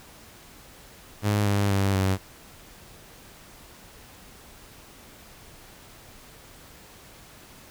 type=tone with pitch steps; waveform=sawtooth; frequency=103.83 / 100.99 / 98.23 / 95.54 Hz; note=G#2 / G#2 / G2 / G2; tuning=0 / -48 / +4 / -44 cents; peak=-17 dBFS; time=1.22-2.18 s; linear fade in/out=50 ms; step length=240 ms; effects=pink hiss -49 dBFS RMS until 7.7 s